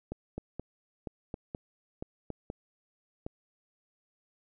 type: two click trains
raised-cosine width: 2 ms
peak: -23 / -23 dBFS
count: 4 / 6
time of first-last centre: 0.38-3.265 / 0.12-2.501 s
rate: 1.04 / 2.1 Hz
effects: none